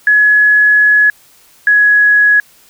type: tone pair in turn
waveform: sine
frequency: 1692 / 1676.4 Hz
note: G#6 / G#6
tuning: +32 / +16 cents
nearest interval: unison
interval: 16 cents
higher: first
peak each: -5 dBFS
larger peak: neither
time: 0.07-1.1 / 1.67-2.4 s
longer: first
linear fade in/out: 2 ms
effects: white hiss -46 dBFS RMS until 2.69 s